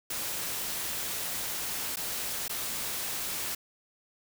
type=noise with dropouts; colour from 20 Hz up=white; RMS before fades=-34 dBFS; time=0.1-3.55 s; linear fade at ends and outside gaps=5 ms; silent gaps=1.959-1.969 / 2.481-2.494 s; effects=none